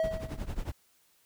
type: tone with exponential decay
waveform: triangle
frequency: 643 Hz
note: E5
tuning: 43 cents flat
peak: -22 dBFS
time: 0-0.51 s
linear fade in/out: 1 ms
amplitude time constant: 110 ms
type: noise with tremolo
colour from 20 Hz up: brown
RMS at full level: -32 dBFS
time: 0.03-0.72 s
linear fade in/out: 10 ms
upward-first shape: triangle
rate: 11 Hz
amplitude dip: 95%
effects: white hiss -67 dBFS RMS until 1.25 s